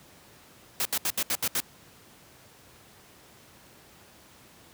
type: noise bursts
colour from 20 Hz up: white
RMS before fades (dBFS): -27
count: 7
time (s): 0.8-1.603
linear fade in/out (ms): 2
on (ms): 53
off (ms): 72
effects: pink hiss -54 dBFS RMS until 4.73 s + high-pass 80 Hz 12 dB/octave